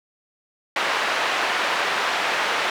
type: band-pass noise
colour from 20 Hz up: pink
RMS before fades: -23 dBFS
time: 0.76-2.7 s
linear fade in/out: 2 ms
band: 770 to 2900 Hz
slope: 12 dB/octave
effects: none